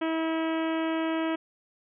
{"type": "harmonic tone", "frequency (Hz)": 323.1, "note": "E4", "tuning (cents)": -35, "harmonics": [1, 2, 3, 4, 5, 6, 7, 8, 9, 10], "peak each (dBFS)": [-27, -33, -37, -39, -41, -43, -44, -45, -46, -47], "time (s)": [0.01, 1.36], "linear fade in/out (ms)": 10, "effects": []}